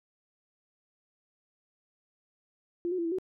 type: tone with pitch steps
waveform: sine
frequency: 346.1 / 367.1 / 338.7 / 330.4 / 372.5 Hz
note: F4 / F#4 / E4 / E4 / F#4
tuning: -16 / -14 / +47 / +4 / +12 cents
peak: -28 dBFS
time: 2.85-3.185 s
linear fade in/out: 0 ms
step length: 67 ms
effects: none